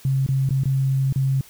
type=tone with dropouts; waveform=sine; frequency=134.4 Hz; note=C3; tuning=47 cents sharp; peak=-17 dBFS; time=0.05-1.41 s; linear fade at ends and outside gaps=2 ms; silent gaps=0.264-0.288 / 0.491-0.506 / 0.636-0.655 / 1.126-1.159 s; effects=white hiss -48 dBFS RMS until 1.49 s